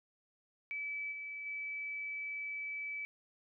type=tone with level steps; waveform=sine; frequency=2301 Hz; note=D7; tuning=36 cents flat; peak=-37 / -41 / -38 dBFS; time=0.71-3.05 s; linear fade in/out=0 ms; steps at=1.11 / 1.45 s; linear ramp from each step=20 ms; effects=none